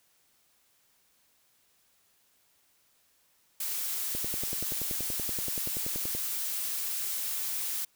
blue noise, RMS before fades -33 dBFS, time 3.6-7.85 s, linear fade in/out 5 ms
click train, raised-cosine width 2 ms, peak -25 dBFS, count 22, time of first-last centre 4.15-6.15 s, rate 10.5 Hz
effects white hiss -68 dBFS RMS until 7.95 s

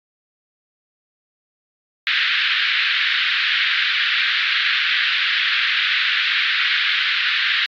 pink band-pass noise, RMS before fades -19 dBFS, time 2.07-7.66 s, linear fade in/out 0 ms, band 1500 to 4000 Hz, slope 48 dB/octave, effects AAC 48 kbps

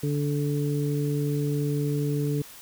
harmonic tone, 145.4 Hz, D3, 17 cents flat, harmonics 1 / 2 / 3, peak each -25 / -30 / -31 dBFS, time 0.03-2.42 s, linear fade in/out 5 ms, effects white hiss -46 dBFS RMS until 2.61 s

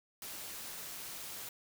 white noise with amplitude modulation, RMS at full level -43 dBFS, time 0.22-1.49 s, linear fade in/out 2 ms, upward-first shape sine, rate 207 Hz, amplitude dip 40%, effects none

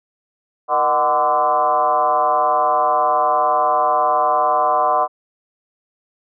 sine tone with frequency modulation, 886 Hz, A5, 12 cents sharp, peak -13 dBFS, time 0.68-5.08 s, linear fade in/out 50 ms, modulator 139 Hz, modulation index 2.2, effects none

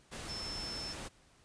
sine tone in noise, 5300 Hz, E8, 9 cents sharp, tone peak -40 dBFS, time 0.28-0.94 s, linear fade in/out 20 ms, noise pink, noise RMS -44 dBFS, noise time 0.11-1.09 s, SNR +1 dB, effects pink hiss -65 dBFS RMS until 1.44 s + resampled to 22050 Hz

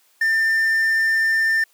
triangle tone with quantisation, 1794 Hz, A6, 33 cents sharp, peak -14 dBFS, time 0.21-1.64 s, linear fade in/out 5 ms, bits 7, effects white hiss -59 dBFS RMS until 1.73 s + high-pass 400 Hz 12 dB/octave

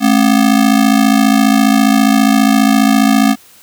square ring-modulated tone, 242.5 Hz, B3, 31 cents flat, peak -5 dBFS, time 0-3.36 s, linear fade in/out 50 ms, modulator 27.4 Hz, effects white hiss -43 dBFS RMS until 3.62 s

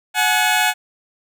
15% pulse tone pair together, 736 / 848.7 Hz, F#5 / G#5, -9 / +37 cents, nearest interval major second, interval 246 cents, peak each -11 dBFS, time 0.14-0.74 s, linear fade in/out 50 ms, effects none

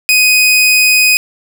sawtooth tone, 2500 Hz, D#7, 8 cents sharp, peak -3 dBFS, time 0.09-1.17 s, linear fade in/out 0 ms, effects none

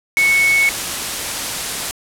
sine tone in noise, 2210 Hz, C#7, 6 cents flat, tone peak -11 dBFS, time 0.17-0.69 s, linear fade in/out 0 ms, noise white, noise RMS -22 dBFS, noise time 0.17-1.91 s, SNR +8 dB, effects low-pass 11000 Hz 12 dB/octave

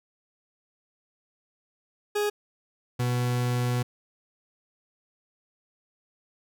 40% pulse tone pair in turn, 415.3 / 123.04 Hz, G#4 / B2, 0 / -6 cents, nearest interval octave + major sixth, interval 2106 cents, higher first, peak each -23 dBFS, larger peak neither, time 2.15-2.3 / 2.99-3.83 s, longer second, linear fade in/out 10 ms, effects none

